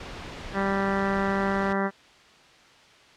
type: noise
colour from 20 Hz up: pink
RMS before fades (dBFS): -38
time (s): 0-1.73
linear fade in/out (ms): 5
type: harmonic tone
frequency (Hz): 196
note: G3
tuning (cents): 0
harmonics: 1 / 2 / 3 / 4 / 5 / 6 / 7 / 8 / 9 / 10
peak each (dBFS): -27 / -30 / -32 / -33 / -34 / -35 / -35 / -36 / -37 / -37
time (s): 0.53-1.91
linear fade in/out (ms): 50
effects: white hiss -53 dBFS RMS until 3.16 s + low-pass 4000 Hz 12 dB/octave